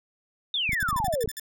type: exponential sweep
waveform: sine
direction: down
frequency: 3729 to 419.1 Hz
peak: -24 dBFS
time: 0.54-1.26 s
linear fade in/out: 2 ms
type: clicks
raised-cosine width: 5 ms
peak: -22 dBFS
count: 12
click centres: 0.693 / 0.732 / 0.828 / 0.889 / 0.929 / 0.961 / 1.002 / 1.043 / 1.082 / 1.139 / 1.243 / 1.277 s
type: tone bursts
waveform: 5% pulse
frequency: 1760 Hz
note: A6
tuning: in tune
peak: -22 dBFS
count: 9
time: 0.72-1.397 s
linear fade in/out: 2 ms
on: 29 ms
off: 52 ms
effects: none